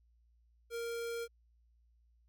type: tone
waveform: square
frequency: 466.2 Hz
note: A#4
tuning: in tune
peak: -38 dBFS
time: 0.7-1.28 s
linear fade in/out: 50 ms
effects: added 58 Hz sine -66 dBFS peak until 2.28 s